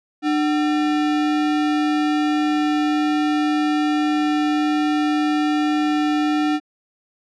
sine tone with sample-and-hold, 300.3 Hz, D4, 39 cents sharp, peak -16 dBFS, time 0.22-6.6 s, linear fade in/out 50 ms, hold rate 1050 Hz, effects low-pass 4000 Hz 12 dB/octave

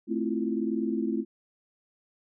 sine chord, F major seventh, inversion first, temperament equal, 220 / 261.6 / 329.6 / 349.2 Hz, A3 / C4 / E4 / F4, 0 / 0 / 0 / 0 cents, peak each -30 / -32 / -31 / -34 dBFS, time 0.07-1.25 s, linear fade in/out 50 ms, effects none

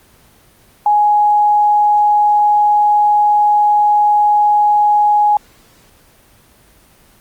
sine tone, 834 Hz, G#5, 7 cents sharp, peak -8 dBFS, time 0.86-5.37 s, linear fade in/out 2 ms, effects pink hiss -48 dBFS RMS until 7.2 s + Opus 24 kbps

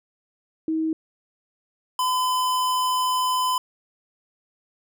sine / square tone pair in turn, 318.6 / 1013.3 Hz, D#4 / B5, +41 / +44 cents, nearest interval octave + minor sixth, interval 2003 cents, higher second, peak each -21 dBFS, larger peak neither, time 0.68-0.93 / 1.99-3.58 s, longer second, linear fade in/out 2 ms, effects none

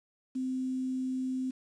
sine tone with quantisation, 258.6 Hz, C4, 20 cents flat, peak -30 dBFS, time 0.35-1.51 s, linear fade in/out 10 ms, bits 9, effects resampled to 22050 Hz

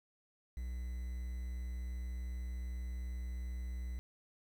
triangle tone with quantisation, 61.3 Hz, B1, 12 cents flat, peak -36 dBFS, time 0.57-3.99 s, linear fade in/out 0 ms, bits 10, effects none

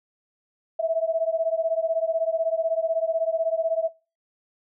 sine beating tone pair, 647 / 663 Hz, E5 / E5, -32 / +10 cents, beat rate 16 Hz, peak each -24 dBFS, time 0.79-3.89 s, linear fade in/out 10 ms, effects noise-tail reverb RT60 0.3 s tail -22 dB re dry

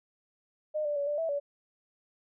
sine tone with pitch steps, 611 / 588 / 569 / 588 / 654 / 572 Hz, D#5 / D5 / C#5 / D5 / E5 / D5, -32 / +2 / +45 / +2 / -14 / -46 cents, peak -28 dBFS, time 0.74-1.4 s, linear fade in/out 20 ms, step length 110 ms, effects none

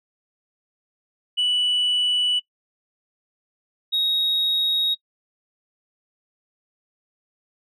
sine tone pair in turn, 2960 / 3773 Hz, F#7 / A#7, 0 / +20 cents, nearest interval major third, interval 420 cents, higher second, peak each -16 / -17 dBFS, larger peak first, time 1.37-2.4 / 3.92-4.95 s, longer neither, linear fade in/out 20 ms, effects noise-tail reverb RT60 0.1 s tail -22 dB re dry + tanh soft clip ceiling -16 dBFS

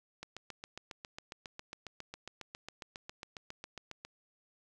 click train, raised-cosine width 0.2 ms, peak -26 dBFS, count 29, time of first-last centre 0.23-4.05 s, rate 7.33 Hz, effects none

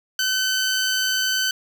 15% pulse tone, 1523 Hz, F#6, 50 cents sharp, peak -13 dBFS, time 0.19-1.51 s, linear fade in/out 2 ms, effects none

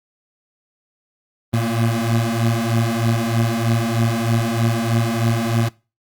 25% pulse beating tone pair, 113.4 / 116.6 Hz, A#2 / A#2, -47 / +1 cents, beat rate 3.2 Hz, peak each -16 dBFS, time 1.53-5.69 s, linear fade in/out 10 ms, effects noise-tail reverb RT60 0.3 s tail -22 dB re dry + Opus 32 kbps

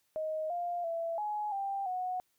sine tone with pitch steps, 626 / 700 / 667 / 840 / 789 / 734 Hz, D#5 / F5 / E5 / G#5 / G5 / F#5, +10 / +4 / +20 / +19 / +11 / -14 cents, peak -32 dBFS, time 0.16-2.2 s, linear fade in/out 0 ms, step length 340 ms, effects white hiss -75 dBFS RMS until 2.38 s

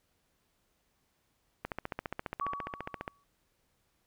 click train, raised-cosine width 0.5 ms, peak -20 dBFS, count 22, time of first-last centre 1.65-3.079 s, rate 14.7 Hz
sine tone with exponential decay, 1132 Hz, C#6, 36 cents sharp, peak -30 dBFS, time 2.41-3.24 s, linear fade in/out 5 ms, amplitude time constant 180 ms
effects pink hiss -75 dBFS RMS until 4.06 s

